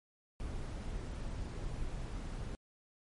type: noise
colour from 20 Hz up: brown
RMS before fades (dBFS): -40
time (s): 0.4-2.55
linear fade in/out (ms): 0
effects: MP3 48 kbps